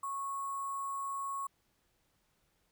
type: tone with sample-and-hold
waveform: sine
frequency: 1101 Hz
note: C#6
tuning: 12 cents flat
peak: -35 dBFS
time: 0.03-1.47 s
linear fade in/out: 5 ms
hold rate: 8820 Hz
effects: pink hiss -75 dBFS RMS until 2.71 s